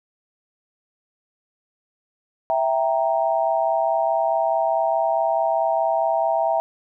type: chord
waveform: sine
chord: E diminished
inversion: none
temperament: equal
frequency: 659.3 / 784 / 932.3 Hz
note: E5 / G5 / Bb5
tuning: 0 / 0 / 0 cents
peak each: -20 / -23 / -25 dBFS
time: 2.5-6.6 s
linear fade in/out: 0 ms
effects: none